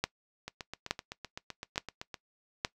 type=two click trains; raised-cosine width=0.2 ms; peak=-11 / -22 dBFS; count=4 / 14; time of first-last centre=0.04-2.649 / 0.48-2.142 s; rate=1.15 / 7.82 Hz; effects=noise-tail reverb RT60 0.1 s tail -20 dB re dry